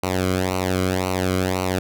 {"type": "tone with flanger", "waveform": "sawtooth", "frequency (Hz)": 92.7, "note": "F#2", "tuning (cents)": 4, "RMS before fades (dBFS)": -22, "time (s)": [0.03, 1.79], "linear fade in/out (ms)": 5, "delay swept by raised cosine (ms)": [0.58, 1.14], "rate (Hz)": 1.9, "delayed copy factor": -0.8, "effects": []}